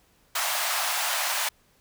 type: high-pass noise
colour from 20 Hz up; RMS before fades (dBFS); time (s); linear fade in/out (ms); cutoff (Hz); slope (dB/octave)
pink; -27; 0.35-1.49; 5; 660; 48
effects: pink hiss -63 dBFS RMS until 1.8 s